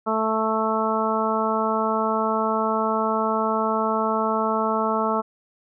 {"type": "harmonic tone", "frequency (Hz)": 220, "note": "A3", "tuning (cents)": 0, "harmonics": [1, 2, 3, 4, 5, 6], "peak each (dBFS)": [-27, -27, -27, -27, -27, -27], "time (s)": [0.06, 5.22], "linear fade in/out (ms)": 20, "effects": []}